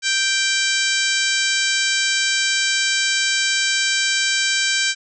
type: harmonic tone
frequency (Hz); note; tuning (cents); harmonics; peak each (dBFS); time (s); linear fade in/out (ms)
783; G5; -2; 2 / 3 / 4 / 5 / 6 / 7 / 8 / 9 / 10; -22 / -24 / -25 / -26 / -27 / -27 / -28 / -29 / -29; 0.02-4.95; 50
effects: none